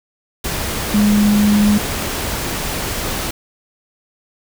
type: tone in noise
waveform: sine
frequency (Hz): 207.7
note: G#3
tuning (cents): 0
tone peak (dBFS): -10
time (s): 0.94-1.78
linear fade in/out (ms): 5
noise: pink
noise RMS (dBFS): -22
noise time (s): 0.44-3.31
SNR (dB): +9
effects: none